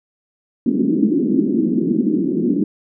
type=band-pass noise; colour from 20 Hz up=white; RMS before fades=-17 dBFS; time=0.66-2.64 s; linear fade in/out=2 ms; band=190 to 340 Hz; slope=48 dB/octave; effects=none